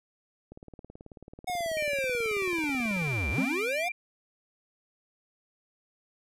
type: click train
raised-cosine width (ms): 2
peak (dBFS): -32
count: 51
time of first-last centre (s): 0.52-3.237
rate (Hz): 18.4
type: linear two-way sweep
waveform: square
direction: down then up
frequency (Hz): 736 to 61.74 to 736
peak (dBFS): -30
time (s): 1.47-3.89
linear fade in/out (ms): 10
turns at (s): 3.3
type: tone with pitch glide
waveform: sine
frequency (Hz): 2349 to 2367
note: D7 to D7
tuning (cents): 0 to +13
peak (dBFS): -31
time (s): 1.77-3.92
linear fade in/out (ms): 5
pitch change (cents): +13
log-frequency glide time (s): 2.2-3.58
type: tone with exponential decay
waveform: triangle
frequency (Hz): 263.2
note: C4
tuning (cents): +10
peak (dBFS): -22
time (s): 3.38-3.89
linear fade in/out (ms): 2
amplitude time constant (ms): 110
effects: resampled to 32000 Hz